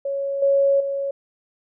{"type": "tone with level steps", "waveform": "sine", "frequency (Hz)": 554.4, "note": "C#5", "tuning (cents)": 0, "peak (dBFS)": [-22, -14, -22], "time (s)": [0.05, 1.11], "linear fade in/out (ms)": 5, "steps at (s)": [0.42, 0.8], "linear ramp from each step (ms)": 5, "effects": []}